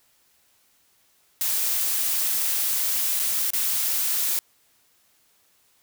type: noise with dropouts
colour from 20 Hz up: blue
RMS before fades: -24 dBFS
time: 1.41-4.39 s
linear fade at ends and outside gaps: 0 ms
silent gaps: 3.192-3.198 / 3.504-3.534 s
effects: white hiss -63 dBFS RMS until 5.82 s